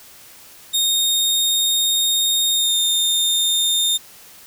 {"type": "tone with pitch glide", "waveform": "sawtooth", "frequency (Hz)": [3697, 3642], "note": ["A#7", "A#7"], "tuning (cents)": [-15, -41], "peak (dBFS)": -13, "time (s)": [0.73, 3.98], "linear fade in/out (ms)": 20, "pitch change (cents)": -26, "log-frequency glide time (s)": [2.52, 2.77], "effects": ["white hiss -44 dBFS RMS until 4.46 s"]}